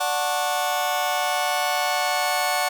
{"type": "chord", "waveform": "sawtooth", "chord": "D major seventh", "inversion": "none", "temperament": "just", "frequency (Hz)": [587.3, 734.2, 881, 1101.2], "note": ["D5", "F#5", "A5", "C#6"], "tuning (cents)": [0, -14, 2, -12], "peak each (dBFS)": [-25, -20, -25, -25], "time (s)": [0, 2.69], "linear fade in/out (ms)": 10, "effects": []}